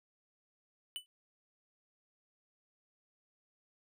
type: tone with exponential decay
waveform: square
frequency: 2987 Hz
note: F#7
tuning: 16 cents sharp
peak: -35 dBFS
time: 0.96-1.06 s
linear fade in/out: 0 ms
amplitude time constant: 21 ms
effects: none